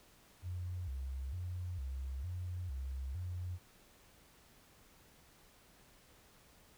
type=tone with vibrato; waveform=sine; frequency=77.1 Hz; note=D#2; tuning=15 cents flat; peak=-38 dBFS; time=0.42-3.59 s; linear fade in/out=50 ms; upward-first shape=square; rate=1.1 Hz; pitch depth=260 cents each way; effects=pink hiss -64 dBFS RMS until 6.77 s